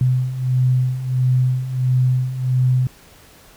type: beating tone pair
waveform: sine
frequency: 126.5 / 128 Hz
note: B2 / C3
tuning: +42 / -38 cents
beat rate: 1.5 Hz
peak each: -21 / -16 dBFS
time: 0.01-2.87 s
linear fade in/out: 2 ms
effects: pink hiss -47 dBFS RMS until 3.56 s